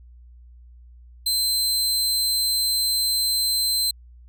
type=tone; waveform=sawtooth; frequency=4100 Hz; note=C8; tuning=36 cents flat; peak=-17 dBFS; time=1.26-3.91 s; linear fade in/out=5 ms; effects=added 60 Hz sine -44 dBFS peak until 4.28 s